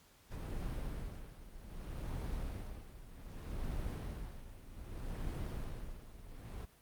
brown noise with tremolo, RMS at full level -39 dBFS, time 0.3-6.66 s, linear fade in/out 20 ms, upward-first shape sine, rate 0.64 Hz, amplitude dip 80%, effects pink hiss -65 dBFS RMS until 6.81 s + Opus 48 kbps

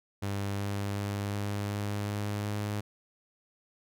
sawtooth tone with pitch steps, 100 / 100.64 / 101.28 / 101.92 / 102.57 / 103.23 / 103.89 Hz, G2 / G2 / G#2 / G#2 / G#2 / G#2 / G#2, +35 / +46 / -43 / -32 / -21 / -10 / +1 cents, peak -27 dBFS, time 0.22-2.81 s, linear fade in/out 10 ms, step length 370 ms, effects none

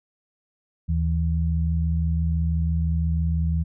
sine tone pair together, 77.7 / 163.69 Hz, D#2 / E3, -2 / -12 cents, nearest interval octave + minor second, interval 1290 cents, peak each -21 / -25 dBFS, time 0.88-3.64 s, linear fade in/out 20 ms, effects none

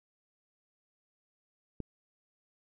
click, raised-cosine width 3 ms, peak -24 dBFS, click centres 1.803 s, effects none

